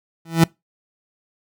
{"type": "tone with exponential growth", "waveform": "30% pulse", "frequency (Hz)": 164.81, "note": "E3", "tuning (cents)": 0, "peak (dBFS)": -5, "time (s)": [0.25, 0.44], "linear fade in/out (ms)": 5, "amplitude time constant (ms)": 41, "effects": ["noise-tail reverb RT60 0.2 s tail -24 dB re dry"]}